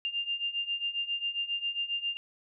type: beating tone pair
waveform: sine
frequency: 2794 / 2801.4 Hz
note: F7 / F7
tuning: 0 / +5 cents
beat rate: 7.4 Hz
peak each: -35 / -32 dBFS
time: 0.05-2.17 s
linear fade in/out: 0 ms
effects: none